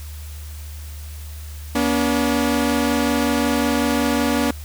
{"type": "tone pair together", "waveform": "sawtooth", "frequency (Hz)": [240.2, 285.6], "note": ["B3", "D4"], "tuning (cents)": [-48, -48], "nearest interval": "minor third", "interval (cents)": 300, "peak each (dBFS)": -16, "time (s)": [1.75, 4.51], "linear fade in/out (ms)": 5, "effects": ["added 75 Hz sine -31 dBFS peak until 4.64 s", "white hiss -43 dBFS RMS until 4.64 s"]}